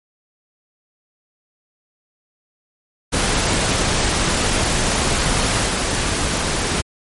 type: noise with level steps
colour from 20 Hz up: pink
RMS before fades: -18 / -20 dBFS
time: 3.12-6.82 s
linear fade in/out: 20 ms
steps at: 5.66 s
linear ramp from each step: 2 ms
effects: MP3 48 kbps